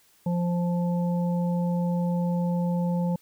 harmonic tone, 174.61 Hz, F3, in tune, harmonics 1 / 3 / 5, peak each -23 / -33 / -37 dBFS, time 0.26-3.16 s, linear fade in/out 5 ms, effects white hiss -61 dBFS RMS until 3.21 s

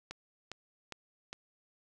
click train, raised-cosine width 0.2 ms, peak -24 dBFS, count 4, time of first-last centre 0.11-1.33 s, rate 2.46 Hz, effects none

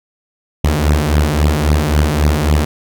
sawtooth beating tone pair, 72.9 / 76.6 Hz, D2 / D#2, -12 / -27 cents, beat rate 3.7 Hz, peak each -10 dBFS, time 0.64-2.65 s, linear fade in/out 5 ms, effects none

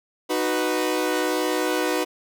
sawtooth chord, B major, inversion first, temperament equal with one note detuned, 308.8 / 370 / 493.9 Hz, D#4 / F#4 / B4, -13 / 0 / 0 cents, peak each -22 dBFS, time 0.29-2.05 s, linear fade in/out 20 ms, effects none

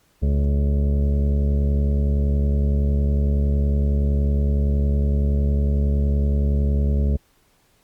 harmonic tone with a mistuned harmonic, 70.8 Hz, C#2, 37 cents sharp, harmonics 1 / 2 / 3 / 4 / 5 / 6 / 7 / 8 / 9, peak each -17 / -26 / -27 / -40 / -41 / -34 / -46 / -38 / -45 dBFS, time 0.22-7.17 s, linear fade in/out 10 ms, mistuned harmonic 8, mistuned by -27 cents, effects pink hiss -61 dBFS RMS until 7.83 s + Opus 48 kbps

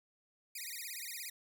5% pulse tone with vibrato, 2143 Hz, C7, 41 cents sharp, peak -32 dBFS, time 0.55-1.3 s, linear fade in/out 5 ms, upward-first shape sine, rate 17 Hz, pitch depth 270 cents each way, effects none

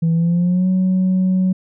sine tone with pitch glide, 164.81 to 186.06 Hz, E3 to F#3, 0 to +10 cents, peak -11 dBFS, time 0.02-1.53 s, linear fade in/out 10 ms, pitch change +210 cents, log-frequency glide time 0.13-0.68 s, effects tanh soft clip ceiling -11 dBFS

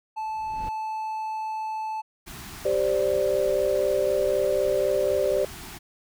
triangle tone, 873 Hz, A5, 14 cents flat, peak -26 dBFS, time 0.16-2.02 s, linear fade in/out 20 ms
brown noise with exponential growth, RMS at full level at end -31 dBFS, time 0.18-0.69 s, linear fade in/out 2 ms, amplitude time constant 110 ms
pink band-stop noise, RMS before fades -40 dBFS, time 2.26-5.79 s, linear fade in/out 20 ms, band 420 to 660 Hz, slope 96 dB/octave
sine chord, G suspended fourth, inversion none, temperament equal, 392 / 523.3 / 587.3 Hz, G4 / C5 / D5, 0 / 0 / 0 cents, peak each -26 / -25 / -24 dBFS, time 2.65-5.45 s, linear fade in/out 5 ms
effects none

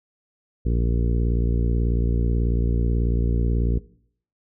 harmonic tone, 58.27 Hz, A#1, in tune, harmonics 1 / 2 / 3 / 4 / 5 / 6 / 7 / 8, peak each -20 / -26 / -30 / -32 / -34 / -36 / -37 / -38 dBFS, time 0.65-3.79 s, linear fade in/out 10 ms, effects noise-tail reverb RT60 0.6 s tail -19 dB re dry

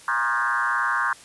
sine tone with frequency modulation, 1318.5 Hz, E6, in tune, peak -20 dBFS, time 0.08-1.13 s, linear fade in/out 2 ms, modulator 123 Hz, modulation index 2.9, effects white hiss -47 dBFS RMS until 1.24 s + resampled to 24000 Hz

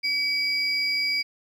sine tone pair together, 2281 / 4833 Hz, C#7 / D8, +49 / +49 cents, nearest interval octave + minor second, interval 1300 cents, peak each -24 dBFS, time 0.03-1.23 s, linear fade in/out 20 ms, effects tanh soft clip ceiling -17 dBFS + 10-bit

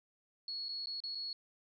sine tone with dropouts, 4350 Hz, C#8, 33 cents flat, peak -38 dBFS, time 0.48-1.33 s, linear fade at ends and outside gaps 2 ms, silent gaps 0.685-0.69 / 0.859-0.87 / 1.003-1.037 / 1.149-1.153 s, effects none

